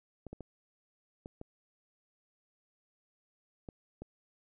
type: clicks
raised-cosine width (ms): 2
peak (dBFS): -30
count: 7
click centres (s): 0.267 / 0.33 / 0.407 / 1.259 / 1.414 / 3.688 / 4.02
effects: none